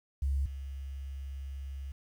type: tone pair in turn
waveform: sine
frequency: 68.7 / 68.33 Hz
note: C#2 / C#2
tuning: -15 / -24 cents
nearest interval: unison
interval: 9 cents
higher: first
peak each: -27 / -37 dBFS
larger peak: first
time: 0.22-0.46 / 0.46-1.92 s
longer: second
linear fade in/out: 5 ms
effects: 10-bit